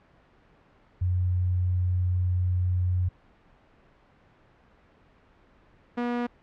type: tone pair in turn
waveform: sine / sawtooth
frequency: 90.4 / 241.3 Hz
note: F#2 / B3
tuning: -40 / -40 cents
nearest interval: octave + perfect fourth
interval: 1700 cents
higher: second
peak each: -22 dBFS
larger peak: neither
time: 1.01-3.09 / 5.97-6.27 s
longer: first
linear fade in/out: 10 ms
effects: pink hiss -59 dBFS RMS until 6.42 s + low-pass 2000 Hz 12 dB/octave